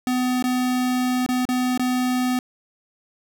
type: tone with dropouts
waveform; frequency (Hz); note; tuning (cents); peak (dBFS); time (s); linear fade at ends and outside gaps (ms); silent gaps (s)
square; 251.7; B3; +33; -20; 0.07-2.39; 1; 0.425-0.44 / 1.263-1.289 / 1.453-1.489 / 1.776-1.795
effects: none